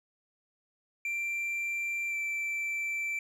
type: tone with pitch glide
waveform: triangle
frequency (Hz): 2358 to 2335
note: D7 to D7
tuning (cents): +6 to -11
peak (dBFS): -29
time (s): 1.05-3.19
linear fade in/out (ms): 2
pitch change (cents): -17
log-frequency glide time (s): 2.09-2.15
effects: none